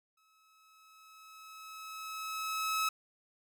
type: tone with exponential growth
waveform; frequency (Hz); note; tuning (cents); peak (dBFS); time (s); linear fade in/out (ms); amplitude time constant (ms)
sawtooth; 1291; E6; -37; -25; 0.17-2.89; 5; 590
effects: none